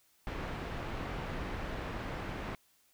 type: low-pass noise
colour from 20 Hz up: pink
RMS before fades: -39 dBFS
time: 0.27-2.55 s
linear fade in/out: 0 ms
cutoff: 2200 Hz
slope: 12 dB/octave
effects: white hiss -69 dBFS RMS until 2.93 s